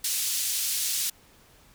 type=band-pass noise; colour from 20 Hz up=white; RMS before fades=-28 dBFS; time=0.04-1.1 s; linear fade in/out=5 ms; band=3600 to 12000 Hz; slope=12 dB/octave; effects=pink hiss -57 dBFS RMS until 1.74 s